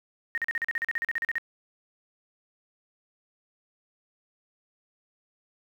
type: tone bursts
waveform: sine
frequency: 1854 Hz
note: A#6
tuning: 10 cents flat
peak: -25 dBFS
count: 16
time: 0.35-1.382 s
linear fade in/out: 0 ms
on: 27 ms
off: 40 ms
effects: 9-bit